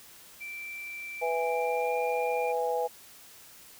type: tone with pitch glide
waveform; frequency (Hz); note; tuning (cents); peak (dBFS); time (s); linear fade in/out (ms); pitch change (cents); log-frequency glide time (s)
sine; 2343 to 2392; D7 to D7; -5 to +31; -37; 0.4-2.53; 20; +36; 1.4-1.96
type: harmonic tone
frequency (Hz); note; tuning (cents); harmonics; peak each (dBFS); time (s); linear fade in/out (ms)
165; E3; +2; 3 / 4 / 5; -29 / -34 / -31; 1.21-2.88; 20
effects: white hiss -52 dBFS RMS until 3.79 s